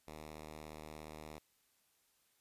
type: tone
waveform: 5% pulse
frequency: 77.1 Hz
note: D#2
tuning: 15 cents flat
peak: -37 dBFS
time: 0.07-1.39 s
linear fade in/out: 10 ms
effects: white hiss -75 dBFS RMS until 2.4 s + resampled to 32000 Hz